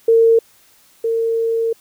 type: tone pair in turn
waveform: sine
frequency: 455.8 / 455.8 Hz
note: A#4 / A#4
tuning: -39 / -39 cents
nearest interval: unison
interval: 0 cents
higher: neither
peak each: -8 / -15 dBFS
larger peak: first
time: 0.08-0.39 / 1.04-1.73 s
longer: second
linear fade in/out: 5 ms
effects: white hiss -52 dBFS RMS until 1.8 s